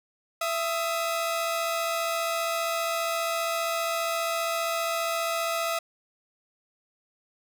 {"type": "tone pair together", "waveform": "sawtooth", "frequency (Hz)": [668, 1261], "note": ["E5", "D#6"], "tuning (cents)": [23, 23], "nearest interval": "major seventh", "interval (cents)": 1100, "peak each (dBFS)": [-24, -27], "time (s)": [0.41, 5.79], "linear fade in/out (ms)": 5, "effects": []}